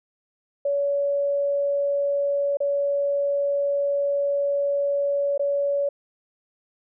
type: tone with dropouts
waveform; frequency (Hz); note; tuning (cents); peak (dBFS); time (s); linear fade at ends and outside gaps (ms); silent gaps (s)
sine; 566; C#5; +36; -20; 0.65-5.89; 5; 2.571-2.603 / 5.378-5.394
effects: none